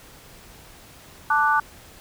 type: chord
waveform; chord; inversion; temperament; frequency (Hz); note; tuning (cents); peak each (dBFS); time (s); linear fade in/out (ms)
sine; D major; second; equal; 880 / 1174.7 / 1480; A5 / D6 / F#6; 0 / 0 / 0; -21; 1.3-1.6; 5
effects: pink hiss -47 dBFS RMS until 2 s